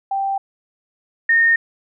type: tone pair in turn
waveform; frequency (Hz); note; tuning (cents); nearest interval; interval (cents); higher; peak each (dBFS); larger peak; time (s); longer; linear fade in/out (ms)
sine; 784 / 1836.9; G5 / A#6; 0 / -26; octave + minor third; 1474; second; -18 / -11; second; 0.11-0.38 / 1.29-1.56; neither; 5
effects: none